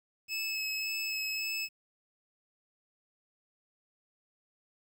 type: tone with vibrato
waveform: 25% pulse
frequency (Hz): 2592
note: E7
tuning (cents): -30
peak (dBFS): -29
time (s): 0.28-1.69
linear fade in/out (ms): 50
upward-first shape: sine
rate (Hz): 1.8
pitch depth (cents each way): 12
effects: 10-bit